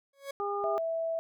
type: tone with exponential growth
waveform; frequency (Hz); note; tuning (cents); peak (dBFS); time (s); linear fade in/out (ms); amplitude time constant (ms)
40% pulse; 554.4; C#5; 0; -32; 0.13-0.31; 5; 39
type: harmonic tone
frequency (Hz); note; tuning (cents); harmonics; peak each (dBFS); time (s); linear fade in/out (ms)
404.9; G#4; -44; 1 / 2 / 3; -33 / -35 / -35; 0.4-0.78; 0
type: tone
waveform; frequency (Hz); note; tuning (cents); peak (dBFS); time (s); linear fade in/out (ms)
sine; 657; E5; -6; -29; 0.64-1.19; 0
effects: none